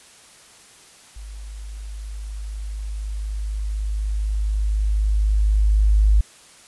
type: tone with level ramp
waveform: sine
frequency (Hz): 52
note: G#1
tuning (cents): +3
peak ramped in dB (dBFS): -33 to -11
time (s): 1.16-6.21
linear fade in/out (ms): 5
effects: white hiss -48 dBFS RMS until 6.67 s + resampled to 24000 Hz